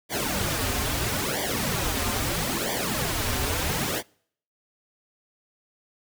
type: noise with flanger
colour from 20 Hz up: pink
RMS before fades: -27 dBFS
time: 0.09-4.03 s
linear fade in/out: 50 ms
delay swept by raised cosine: 0.74 to 6.24 ms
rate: 0.76 Hz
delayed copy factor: -0.95
effects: noise-tail reverb RT60 0.6 s tail -26 dB re dry